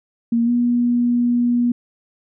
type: tone with pitch glide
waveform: sine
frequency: 233.1 to 241.2 Hz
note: A#3 to B3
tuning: 0 to -41 cents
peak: -14 dBFS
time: 0.32-1.72 s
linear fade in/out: 5 ms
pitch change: +59 cents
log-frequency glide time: 0.45-0.5 s
effects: none